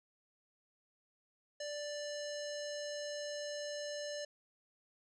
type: tone with low-pass filter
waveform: square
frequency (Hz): 587.3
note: D5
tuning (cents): 0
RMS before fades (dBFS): -42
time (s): 1.6-4.25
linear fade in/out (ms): 5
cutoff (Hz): 6000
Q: 4.2
effects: none